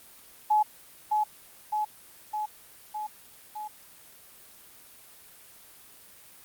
sine tone with echo, 850 Hz, G#5, 40 cents sharp, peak -19 dBFS, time 0.5-0.63 s, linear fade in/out 10 ms, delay 610 ms, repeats 5, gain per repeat -3 dB, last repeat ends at 3.68 s, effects white hiss -52 dBFS RMS until 6.44 s + Opus 32 kbps

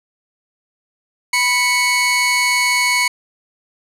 sawtooth tone pair together, 987.6 / 2217 Hz, B5 / C#7, 0 / 0 cents, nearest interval octave + major second, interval 1400 cents, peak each -16 / -11 dBFS, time 1.33-3.08 s, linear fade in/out 5 ms, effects low-pass 11000 Hz 12 dB/octave

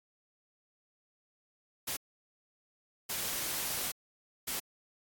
white noise bursts at uneven times, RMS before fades -35 dBFS, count 3, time 1.87-1.97 / 3.09-3.92 / 4.47-4.6 s, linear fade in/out 10 ms, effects AAC 64 kbps

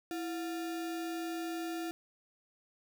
sine tone with sample-and-hold, 331.5 Hz, E4, 10 cents sharp, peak -35 dBFS, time 0.11-1.91 s, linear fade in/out 0 ms, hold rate 1050 Hz, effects none

